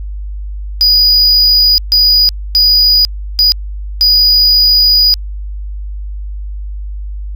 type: tone bursts at uneven times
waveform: triangle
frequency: 4923 Hz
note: D#8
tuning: 19 cents flat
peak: -4 dBFS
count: 5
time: 0.81-1.78 / 1.92-2.29 / 2.55-3.05 / 3.39-3.52 / 4.01-5.14 s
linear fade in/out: 0 ms
effects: added 50 Hz sine -19 dBFS peak until 7.35 s